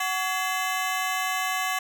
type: ring-modulated tone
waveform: 20% pulse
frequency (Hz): 940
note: A#5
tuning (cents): +14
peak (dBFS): -17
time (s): 0-1.79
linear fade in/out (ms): 5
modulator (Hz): 192
effects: none